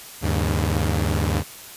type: tone cluster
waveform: sawtooth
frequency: 78.1 / 101.4 / 140.9 Hz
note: D#2 / G#2 / C#3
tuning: +7 / -41 / +29 cents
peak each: -18 / -20 / -25 dBFS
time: 0.21-1.44 s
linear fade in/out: 50 ms
effects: white hiss -40 dBFS RMS until 1.76 s + resampled to 32000 Hz